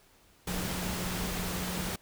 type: tone in noise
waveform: sine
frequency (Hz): 181.2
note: F#3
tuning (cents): -36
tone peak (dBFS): -37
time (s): 0.47-1.96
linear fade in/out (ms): 5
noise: pink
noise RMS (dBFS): -35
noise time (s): 0.47-1.96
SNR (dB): -5
effects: pink hiss -62 dBFS RMS until 2.01 s